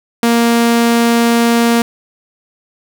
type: tone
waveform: sawtooth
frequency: 233.8 Hz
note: A#3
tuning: 5 cents sharp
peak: -5 dBFS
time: 0.23-1.82 s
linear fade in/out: 2 ms
effects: none